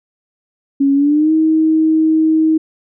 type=tone with pitch glide; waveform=sine; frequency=277.2 to 316.6 Hz; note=C#4 to D#4; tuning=0 to +30 cents; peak=-9 dBFS; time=0.8-2.58 s; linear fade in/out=10 ms; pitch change=+230 cents; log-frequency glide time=0.94-1.32 s; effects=none